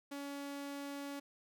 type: tone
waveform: sawtooth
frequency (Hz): 282.2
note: C#4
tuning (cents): +31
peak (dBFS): -38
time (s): 0.11-1.2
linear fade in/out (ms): 10
effects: none